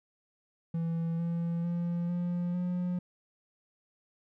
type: tone with pitch steps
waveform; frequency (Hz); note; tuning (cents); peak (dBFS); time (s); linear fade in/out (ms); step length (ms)
triangle; 166 / 169.1 / 172.25 / 175.46 / 178.74; E3 / E3 / F3 / F3 / F3; +12 / +44 / -24 / +8 / +40; -27; 0.74-2.99; 5; 450
effects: none